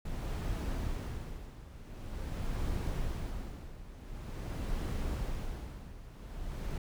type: noise with tremolo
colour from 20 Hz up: brown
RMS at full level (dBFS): -34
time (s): 0.05-6.78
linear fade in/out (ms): 5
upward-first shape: sine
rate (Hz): 0.46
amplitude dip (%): 80
effects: none